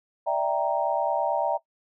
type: chord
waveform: sine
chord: E half-diminished seventh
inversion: third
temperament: equal with one note detuned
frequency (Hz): 590.4 / 659.3 / 784 / 932.3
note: D5 / E5 / G5 / Bb5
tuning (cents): +9 / 0 / 0 / 0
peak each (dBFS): -28 / -27 / -28 / -28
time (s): 0.26-1.58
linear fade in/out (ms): 20
effects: noise-tail reverb RT60 0.1 s tail -19 dB re dry